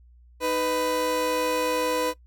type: tone pair together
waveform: 30% pulse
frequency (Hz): 311.1 / 497.6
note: D#4 / B4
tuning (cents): 0 / +13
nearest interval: minor sixth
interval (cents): 813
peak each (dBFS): -28 / -21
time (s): 0.4-2.14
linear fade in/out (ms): 50
effects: noise-tail reverb RT60 0.1 s tail -20 dB re dry + added 60 Hz sine -50 dBFS peak until 2.26 s